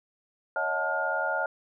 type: tone cluster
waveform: sine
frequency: 559 / 636 / 727 / 878 / 1420 Hz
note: C#5 / D#5 / F#5 / A5 / F6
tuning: +14 / +38 / -31 / -4 / +28 cents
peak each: -34 / -32 / -35 / -33 / -29 dBFS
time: 0.56-1.46 s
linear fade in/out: 2 ms
effects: none